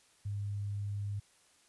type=tone; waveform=sine; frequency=101.6 Hz; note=G#2; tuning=38 cents flat; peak=-34 dBFS; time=0.25-1.2 s; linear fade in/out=10 ms; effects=white hiss -66 dBFS RMS until 1.68 s + resampled to 24000 Hz